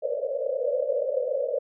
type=band-pass noise; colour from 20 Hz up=pink; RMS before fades=-27 dBFS; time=0.02-1.59 s; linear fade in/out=10 ms; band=500 to 580 Hz; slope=96 dB/octave; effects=none